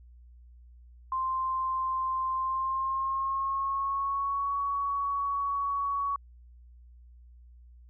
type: tone with pitch glide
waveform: sine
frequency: 1046.5 to 1121.6 Hz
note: C6 to C#6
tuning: 0 to +20 cents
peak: -27 dBFS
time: 1.12-6.16 s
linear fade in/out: 2 ms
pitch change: +120 cents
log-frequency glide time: 2.34-4.54 s
effects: added 60 Hz sine -50 dBFS peak until 7.89 s